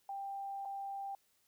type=tone with dropouts; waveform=sine; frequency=790 Hz; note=G5; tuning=13 cents sharp; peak=-39 dBFS; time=0.09-1.15 s; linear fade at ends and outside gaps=2 ms; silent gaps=0.651-0.655 s; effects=white hiss -74 dBFS RMS until 1.47 s